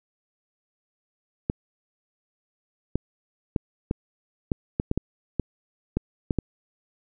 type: clicks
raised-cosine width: 3 ms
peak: -10 dBFS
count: 12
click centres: 1.499 / 2.956 / 3.562 / 3.911 / 4.518 / 4.799 / 4.914 / 4.976 / 5.397 / 5.97 / 6.308 / 6.387 s
effects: none